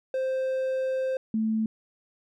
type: tone pair in turn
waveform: triangle / sine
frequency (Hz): 523.3 / 220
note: C5 / A3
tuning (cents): 0 / 0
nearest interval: octave + minor third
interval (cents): 1500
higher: first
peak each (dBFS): -23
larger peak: neither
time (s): 0.14-1.17 / 1.34-1.66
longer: first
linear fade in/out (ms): 2
effects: none